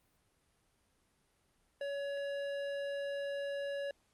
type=tone with hard clipping; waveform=sine; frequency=563 Hz; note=C#5; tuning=27 cents sharp; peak=-38 dBFS; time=1.81-3.91 s; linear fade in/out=2 ms; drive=12 dB; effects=pink hiss -74 dBFS RMS until 4.13 s + Opus 32 kbps